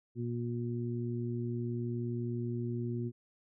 harmonic tone, 119.2 Hz, A#2, 39 cents sharp, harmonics 1 / 2 / 3, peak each -35 / -38 / -40 dBFS, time 0.15-3.12 s, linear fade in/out 50 ms, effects none

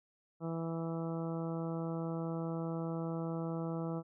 harmonic tone, 164.81 Hz, E3, in tune, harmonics 1 / 2 / 3 / 4 / 5 / 6 / 7 / 8, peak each -37 / -41 / -43 / -47 / -50 / -54 / -53 / -52 dBFS, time 0.4-4.03 s, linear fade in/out 50 ms, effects none

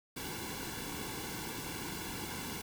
pink noise with comb filter, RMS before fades -41 dBFS, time 0.16-2.62 s, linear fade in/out 10 ms, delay 1.6 ms, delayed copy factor -0.8, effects none

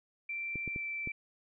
sine tone with pitch glide, 2349 to 2333 Hz, D7 to D7, 0 to -12 cents, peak -35 dBFS, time 0.29-1.12 s, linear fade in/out 5 ms, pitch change -12 cents, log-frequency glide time 0.72-0.83 s
clicks, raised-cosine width 3 ms, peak -28 dBFS, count 4, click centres 0.557 / 0.677 / 0.761 / 1.074 s
effects none

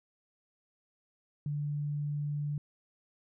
sine tone, 146.6 Hz, D3, 3 cents flat, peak -31 dBFS, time 1.46-2.58 s, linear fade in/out 2 ms, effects none

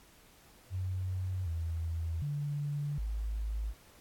sine tone with pitch steps, 92.8 / 82.3 / 145.2 / 53.5 Hz, F#2 / E2 / D3 / A1, +6 / -2 / -19 / -48 cents, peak -32 dBFS, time 0.7-3.74 s, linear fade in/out 50 ms, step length 760 ms, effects pink hiss -60 dBFS RMS until 4 s + AAC 64 kbps

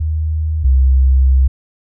sine tone pair in turn, 78.2 / 65.76 Hz, D#2 / C2, +9 / +9 cents, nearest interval minor third, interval 300 cents, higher first, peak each -14 / -7 dBFS, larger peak second, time 0-0.64 / 0.64-1.48 s, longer second, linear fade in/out 10 ms, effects none

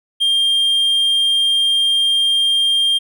triangle tone, 3200 Hz, G7, 35 cents sharp, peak -11 dBFS, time 0.2-2.99 s, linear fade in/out 20 ms, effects none

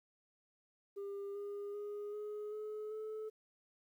sine tone with pitch steps, 399.9 / 406.4 / 413 / 419.8 / 426.6 / 433.6 Hz, G4 / G#4 / G#4 / G#4 / G#4 / A4, +35 / -38 / -10 / +19 / +46 / -25 cents, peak -38 dBFS, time 0.96-3.3 s, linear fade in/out 20 ms, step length 390 ms, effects tanh soft clip ceiling -40 dBFS + 12-bit

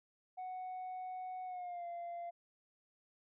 sine tone with pitch glide, 740 to 690.4 Hz, F#5 to F5, 0 to -20 cents, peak -39 dBFS, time 0.37-2.31 s, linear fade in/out 20 ms, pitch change -120 cents, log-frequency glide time 1.45-1.86 s, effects tanh soft clip ceiling -40 dBFS

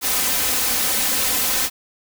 white noise with comb filter, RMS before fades -20 dBFS, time 0.01-1.7 s, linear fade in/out 50 ms, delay 3.9 ms, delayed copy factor +0.6, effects none

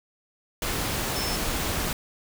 sine tone in noise, 5290 Hz, E8, 5 cents sharp, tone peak -32 dBFS, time 1.16-1.36 s, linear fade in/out 2 ms, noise pink, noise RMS -28 dBFS, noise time 0.62-1.93 s, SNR -7 dB, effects none

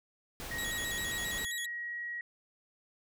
pink noise, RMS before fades -42 dBFS, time 0.4-1.45 s, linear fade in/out 0 ms
sine tone with pitch glide, 1884 to 1904.8 Hz, A#6 to A#6, +18 to +37 cents, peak -36 dBFS, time 0.51-2.21 s, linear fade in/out 2 ms, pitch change +19 cents, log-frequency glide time 0.87-2.02 s
20% pulse tone with vibrato, 3603 Hz, A7, 40 cents sharp, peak -32 dBFS, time 0.58-1.66 s, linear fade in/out 5 ms, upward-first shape square, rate 7.5 Hz, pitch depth 120 cents each way
effects none

